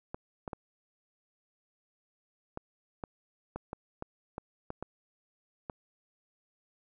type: clicks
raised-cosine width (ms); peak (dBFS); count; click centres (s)
1; -23; 12; 0.145 / 0.478 / 0.532 / 2.574 / 3.038 / 3.56 / 3.731 / 4.024 / 4.381 / 4.704 / 4.826 / 5.698
effects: none